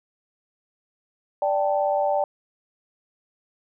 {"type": "chord", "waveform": "sine", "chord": "D suspended fourth", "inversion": "none", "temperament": "just", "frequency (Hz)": [587.3, 783.1, 881], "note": ["D5", "G5", "A5"], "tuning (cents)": [0, -2, 2], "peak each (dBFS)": [-22, -24, -28], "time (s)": [1.42, 2.24], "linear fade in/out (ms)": 2, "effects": []}